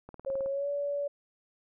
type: click train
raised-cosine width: 1 ms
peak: -31 dBFS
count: 8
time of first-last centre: 0.09-0.46 s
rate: 18.9 Hz
type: tone with pitch glide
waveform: sine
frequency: 543 to 572 Hz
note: C#5 to D5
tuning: -36 to -46 cents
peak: -29 dBFS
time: 0.26-1.08 s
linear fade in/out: 10 ms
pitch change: +90 cents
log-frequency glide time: 0.45-0.69 s
effects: none